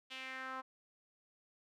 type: tone with band-pass filter sweep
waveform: sawtooth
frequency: 261.6 Hz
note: C4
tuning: in tune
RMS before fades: -45 dBFS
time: 0.1-0.62 s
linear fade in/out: 20 ms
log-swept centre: 3100 to 1100 Hz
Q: 3
effects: none